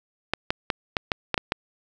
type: clicks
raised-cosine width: 0.3 ms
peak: -6 dBFS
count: 8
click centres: 0.336 / 0.505 / 0.702 / 0.968 / 1.118 / 1.343 / 1.378 / 1.521 s
effects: none